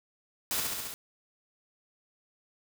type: noise with echo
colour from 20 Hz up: white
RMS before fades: -31 dBFS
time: 0.51-0.6 s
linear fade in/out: 0 ms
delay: 68 ms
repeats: 5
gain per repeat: -2 dB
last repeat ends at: 0.94 s
effects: none